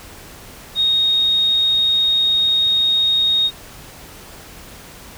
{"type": "tone", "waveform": "sine", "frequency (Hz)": 3729, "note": "A#7", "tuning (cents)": 0, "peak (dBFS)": -13, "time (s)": [0.75, 3.51], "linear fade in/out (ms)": 50, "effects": ["pink hiss -39 dBFS RMS until 5.17 s"]}